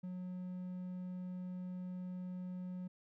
triangle tone, 181.9 Hz, F#3, 29 cents flat, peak -39 dBFS, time 0.03-2.88 s, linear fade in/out 10 ms, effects none

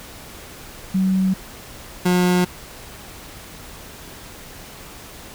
sine / 30% pulse tone pair in turn, 189 / 179.58 Hz, F#3 / F3, +37 / +49 cents, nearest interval minor second, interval 88 cents, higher first, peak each -15 / -12 dBFS, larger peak second, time 0.94-1.34 / 2.05-2.45 s, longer neither, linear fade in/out 10 ms, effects pink hiss -39 dBFS RMS until 5.34 s

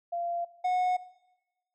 sine / triangle tone pair in turn, 690 / 730 Hz, F5 / F#5, -21 / -24 cents, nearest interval minor second, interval 97 cents, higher second, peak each -29 / -22 dBFS, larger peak second, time 0.12-0.45 / 0.64-0.97 s, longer neither, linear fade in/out 10 ms, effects noise-tail reverb RT60 1.0 s tail -17 dB re dry + MP3 32 kbps

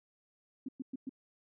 sine tone bursts, 263.4 Hz, C4, 12 cents sharp, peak -36 dBFS, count 4, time 0.66-1.094 s, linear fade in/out 5 ms, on 26 ms, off 110 ms, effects none

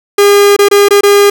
45% pulse tone with dropouts, 405.6 Hz, G#4, 41 cents flat, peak -3 dBFS, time 0.18-1.3 s, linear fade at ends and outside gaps 5 ms, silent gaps 0.565-0.589 / 0.686-0.712 / 0.886-0.907 / 1.009-1.033 s, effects none

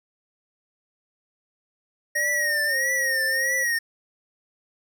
sine tone with pitch glide, 587.3 to 529.3 Hz, D5 to C5, 0 to +20 cents, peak -32 dBFS, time 2.15-3.64 s, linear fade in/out 10 ms, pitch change -180 cents, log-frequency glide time 2.68-2.76 s
square tone with vibrato, 1864 Hz, A#6, 1 cent flat, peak -22 dBFS, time 2.15-3.79 s, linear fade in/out 10 ms, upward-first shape triangle, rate 1.6 Hz, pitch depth 100 cents each way
effects none

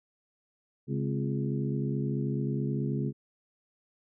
harmonic tone with a mistuned harmonic, 69.3 Hz, C#2, in tune, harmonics 2 / 3 / 4 / 5 / 6, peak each -30 / -34 / -36 / -38 / -40 dBFS, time 0.87-3.13 s, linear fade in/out 50 ms, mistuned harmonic 4, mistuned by -100 cents, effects none

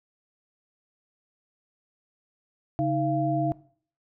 sine tone cluster, 139.8 / 314.9 / 685 Hz, C#3 / D#4 / F5, +15 / +21 / -34 cents, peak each -27 dBFS, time 2.79-3.52 s, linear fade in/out 0 ms, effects noise-tail reverb RT60 0.5 s tail -19 dB re dry

